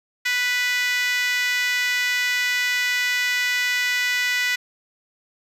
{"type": "tone with high-pass filter", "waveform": "5% pulse", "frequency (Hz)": 493.9, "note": "B4", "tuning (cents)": 0, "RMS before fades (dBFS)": -22, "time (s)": [0.25, 4.56], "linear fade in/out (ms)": 10, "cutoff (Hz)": 1800, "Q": 6.9, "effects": ["resampled to 32000 Hz"]}